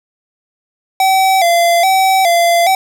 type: tone with vibrato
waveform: square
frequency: 724 Hz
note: F#5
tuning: 38 cents flat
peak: -9 dBFS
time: 1-2.75 s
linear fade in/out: 2 ms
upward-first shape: square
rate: 1.2 Hz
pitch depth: 95 cents each way
effects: 8-bit